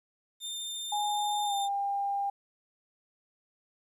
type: tone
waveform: sawtooth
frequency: 3607 Hz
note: A7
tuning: 42 cents sharp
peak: -32 dBFS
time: 0.4-1.69 s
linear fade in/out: 50 ms
type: tone with pitch glide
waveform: sine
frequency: 830.6 to 799.5 Hz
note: G#5 to G5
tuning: 0 to +34 cents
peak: -28 dBFS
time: 0.92-2.3 s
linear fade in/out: 5 ms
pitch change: -66 cents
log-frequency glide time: 1.45-1.54 s
effects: resampled to 32000 Hz + 11-bit